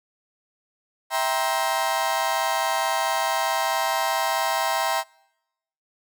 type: chord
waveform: 35% pulse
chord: C dominant seventh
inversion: first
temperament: just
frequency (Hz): 654.1 / 784.9 / 941.9 / 1046.5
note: E5 / G5 / Bb5 / C6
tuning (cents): -14 / +2 / +18 / 0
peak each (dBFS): -26 / -25 / -25 / -27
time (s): 1.1-5.04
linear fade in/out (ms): 50
effects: noise-tail reverb RT60 0.9 s tail -26 dB re dry